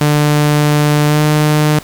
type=tone with pitch glide; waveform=sawtooth; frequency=148.6 to 151.28 Hz; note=D3 to D#3; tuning=+21 to -48 cents; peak=-5 dBFS; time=0.01-1.79 s; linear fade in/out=2 ms; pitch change=+31 cents; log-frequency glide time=1.07-1.21 s; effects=pink hiss -35 dBFS RMS until 1.83 s